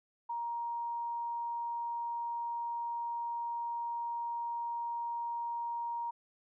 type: tone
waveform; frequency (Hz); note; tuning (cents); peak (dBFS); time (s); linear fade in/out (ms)
sine; 940; A#5; +14; -34; 0.29-6.11; 10
effects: none